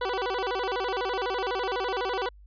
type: tone with vibrato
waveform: 20% pulse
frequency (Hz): 433.7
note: A4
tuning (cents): -25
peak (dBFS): -22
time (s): 0.01-2.29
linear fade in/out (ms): 5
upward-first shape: square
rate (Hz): 12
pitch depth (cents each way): 220
effects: added 50 Hz sine -48 dBFS peak until 2.46 s + resampled to 11025 Hz